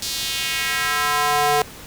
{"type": "tone with high-pass filter sweep", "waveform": "square", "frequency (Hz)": 146.83, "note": "D3", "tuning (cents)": 0, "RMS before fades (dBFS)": -21, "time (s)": [0.02, 1.62], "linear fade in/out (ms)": 2, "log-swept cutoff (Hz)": [4700, 570], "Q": 1.7, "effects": ["pink hiss -39 dBFS RMS until 1.86 s"]}